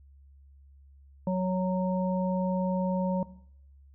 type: harmonic tone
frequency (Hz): 185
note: F#3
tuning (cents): 0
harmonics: 1 / 3 / 5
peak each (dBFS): -26 / -31 / -37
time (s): 1.27-3.23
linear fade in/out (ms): 2
effects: noise-tail reverb RT60 0.7 s tail -18 dB re dry + added 69 Hz sine -52 dBFS peak until 3.94 s

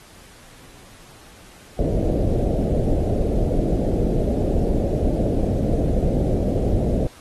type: low-pass noise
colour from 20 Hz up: pink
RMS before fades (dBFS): -20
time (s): 1.79-7.07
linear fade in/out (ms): 2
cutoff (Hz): 640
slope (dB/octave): 48
effects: pink hiss -47 dBFS RMS until 7.2 s + AAC 32 kbps

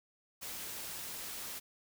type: noise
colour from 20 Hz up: white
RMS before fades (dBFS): -43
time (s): 0.41-1.6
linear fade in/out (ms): 20
effects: none

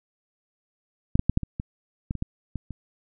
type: clicks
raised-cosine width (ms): 5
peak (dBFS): -7 / -8 / -7 / -7 / -18 / -17 / -15 / -19 / -14 / -18 / -23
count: 11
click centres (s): 1.155 / 1.194 / 1.296 / 1.374 / 1.433 / 1.599 / 2.109 / 2.153 / 2.224 / 2.557 / 2.707
effects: none

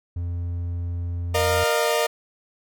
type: tone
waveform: triangle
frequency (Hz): 86.7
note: F2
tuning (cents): -12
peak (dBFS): -23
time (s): 0.16-1.64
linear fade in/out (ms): 5
type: chord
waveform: sawtooth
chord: Bb suspended fourth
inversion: none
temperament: equal with one note detuned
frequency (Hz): 466.2 / 608.4 / 698.5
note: Bb4 / Eb5 / F5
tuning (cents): 0 / -39 / 0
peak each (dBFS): -19 / -19 / -23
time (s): 1.34-2.07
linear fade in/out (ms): 10
effects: none

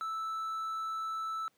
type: tone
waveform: triangle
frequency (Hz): 1316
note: E6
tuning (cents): -3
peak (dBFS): -32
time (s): 0.01-1.48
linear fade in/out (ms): 0
effects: pink hiss -73 dBFS RMS until 1.57 s + high-pass 150 Hz 12 dB/octave

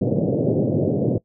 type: band-pass noise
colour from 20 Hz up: pink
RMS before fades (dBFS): -20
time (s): 0.01-1.18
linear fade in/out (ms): 5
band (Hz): 110 to 580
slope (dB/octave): 48
effects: noise-tail reverb RT60 0.1 s tail -20 dB re dry

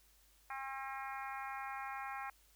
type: harmonic tone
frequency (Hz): 268.9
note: C4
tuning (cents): +47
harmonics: 3 / 4 / 5 / 6 / 7 / 8 / 9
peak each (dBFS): -45 / -47 / -49 / -51 / -52 / -53 / -54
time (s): 0.5-2.3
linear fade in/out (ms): 2
effects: added 50 Hz sine -69 dBFS peak until 2.55 s + white hiss -69 dBFS RMS until 2.55 s

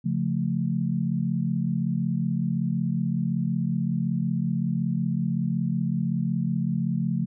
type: chord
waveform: sine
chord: Db augmented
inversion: none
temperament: equal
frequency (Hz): 138.59 / 174.61 / 220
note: Db3 / F3 / A3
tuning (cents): 0 / 0 / 0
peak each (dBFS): -28 / -26 / -28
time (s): 0.04-7.26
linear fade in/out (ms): 20
effects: none

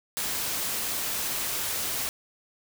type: noise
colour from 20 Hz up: white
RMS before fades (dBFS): -30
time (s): 0.17-2.09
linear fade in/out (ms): 0
effects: none

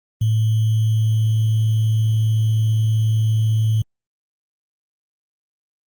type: tone with sample-and-hold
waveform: sine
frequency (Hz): 110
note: A2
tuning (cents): 0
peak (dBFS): -14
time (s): 0.21-3.82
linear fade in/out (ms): 5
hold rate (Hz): 3150
effects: Opus 24 kbps

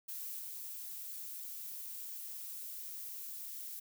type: noise with level steps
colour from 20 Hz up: violet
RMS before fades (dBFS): -43 / -45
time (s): 0.08-3.8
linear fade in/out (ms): 10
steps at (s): 0.39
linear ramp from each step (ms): 2
effects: none

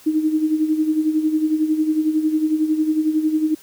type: tone with tremolo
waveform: sine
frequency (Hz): 311.1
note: D#4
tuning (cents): 0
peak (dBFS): -13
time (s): 0.06-3.55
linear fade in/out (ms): 10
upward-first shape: sine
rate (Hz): 11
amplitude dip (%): 65
effects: white hiss -47 dBFS RMS until 3.62 s

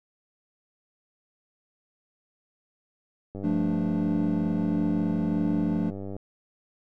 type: click train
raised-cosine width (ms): 2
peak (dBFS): -24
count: 278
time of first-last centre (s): 3.35-6.165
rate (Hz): 98.4
type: chord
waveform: triangle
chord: D minor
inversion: first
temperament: equal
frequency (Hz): 174.61 / 220 / 293.7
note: F3 / A3 / D4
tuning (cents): 0 / 0 / 0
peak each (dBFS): -26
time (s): 3.43-5.91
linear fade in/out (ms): 20
effects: none

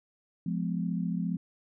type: chord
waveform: sine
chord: F diminished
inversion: none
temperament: just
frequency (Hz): 174.61 / 209.5 / 251.4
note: F3 / Ab3 / Cb4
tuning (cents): 0 / +15 / +31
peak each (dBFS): -30 / -34 / -36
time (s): 0.46-1.37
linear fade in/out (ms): 5
effects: none

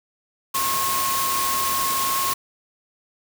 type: tone in noise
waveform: sine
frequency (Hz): 1082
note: C#6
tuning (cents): -42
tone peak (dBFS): -23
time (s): 0.54-2.34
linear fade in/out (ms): 10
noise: white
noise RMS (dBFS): -25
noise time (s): 0.54-2.34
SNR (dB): -1
effects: none

